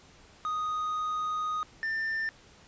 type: tone pair in turn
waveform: triangle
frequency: 1244.5 / 1790.1 Hz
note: D#6 / A6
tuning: 0 / +29 cents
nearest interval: tritone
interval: 629 cents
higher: second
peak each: -27 dBFS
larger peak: neither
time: 0.45-1.63 / 1.83-2.29 s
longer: first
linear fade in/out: 0 ms
effects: pink hiss -56 dBFS RMS until 2.67 s + resampled to 16000 Hz